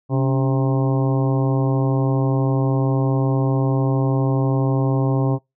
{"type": "harmonic tone with a mistuned harmonic", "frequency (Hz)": 132.7, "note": "C3", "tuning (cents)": 25, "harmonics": [1, 2, 3, 4, 5, 6, 7, 8], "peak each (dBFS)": [-17, -23, -27, -29, -31, -33, -34, -35], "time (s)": [0.09, 5.39], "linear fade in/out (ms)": 50, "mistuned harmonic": 2, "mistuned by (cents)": 78, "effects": ["noise-tail reverb RT60 0.2 s tail -25 dB re dry"]}